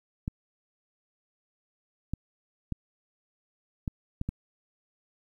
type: clicks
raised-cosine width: 5 ms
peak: -18 dBFS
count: 6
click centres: 0.279 / 2.136 / 2.723 / 3.878 / 4.214 / 4.29 s
effects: 10-bit